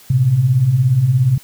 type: beating tone pair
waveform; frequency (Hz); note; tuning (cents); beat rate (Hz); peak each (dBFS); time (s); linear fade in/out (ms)
sine; 113.4 / 130.4; A#2 / C3; -47 / -5; 17; -18 / -11; 0.1-1.38; 5
effects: white hiss -44 dBFS RMS until 1.43 s